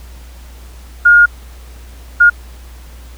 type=tone bursts at uneven times; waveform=sine; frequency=1425 Hz; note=F6; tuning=34 cents sharp; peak=-3 dBFS; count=2; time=1.05-1.26 / 2.2-2.3 s; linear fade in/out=10 ms; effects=added 60 Hz sine -32 dBFS peak until 3.17 s + pink hiss -43 dBFS RMS until 3.17 s